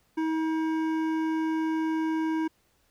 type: tone with hard clipping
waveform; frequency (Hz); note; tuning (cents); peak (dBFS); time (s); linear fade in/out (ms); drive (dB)
sine; 319; D#4; +43; -27; 0.17-2.48; 10; 12
effects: pink hiss -68 dBFS RMS until 2.9 s